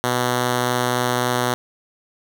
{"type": "tone", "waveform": "5% pulse", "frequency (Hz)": 123.6, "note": "B2", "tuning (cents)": 2, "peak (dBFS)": -7, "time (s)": [0.04, 1.54], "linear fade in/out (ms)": 0, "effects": []}